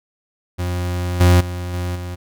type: tone with level steps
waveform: 40% pulse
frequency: 88.9 Hz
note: F2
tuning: 31 cents sharp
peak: -19 / -8 / -23 / -20 / -25 dBFS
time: 0.58-2.16 s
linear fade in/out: 20 ms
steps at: 1.2 / 1.4 / 1.73 / 1.95 s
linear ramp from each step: 10 ms
effects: none